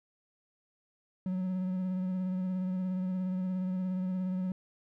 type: tone with vibrato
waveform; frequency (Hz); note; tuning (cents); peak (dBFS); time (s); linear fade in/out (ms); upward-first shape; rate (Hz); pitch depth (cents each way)
triangle; 185; F#3; 0; -28; 1.26-4.52; 2; sine; 17; 25
effects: none